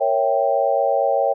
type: chord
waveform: sine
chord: A# diminished seventh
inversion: none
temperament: equal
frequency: 466.2 / 554.4 / 659.3 / 784 Hz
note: A#4 / C#5 / E5 / G5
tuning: 0 / 0 / 0 / 0 cents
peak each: -25 / -19 / -22 / -21 dBFS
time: 0-1.34 s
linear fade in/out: 20 ms
effects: none